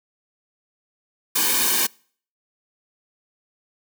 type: noise with comb filter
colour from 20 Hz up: white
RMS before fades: -20 dBFS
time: 1.35-1.87 s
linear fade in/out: 10 ms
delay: 1.5 ms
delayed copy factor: -0.8
effects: noise-tail reverb RT60 0.5 s tail -26 dB re dry + high-pass 200 Hz 12 dB/octave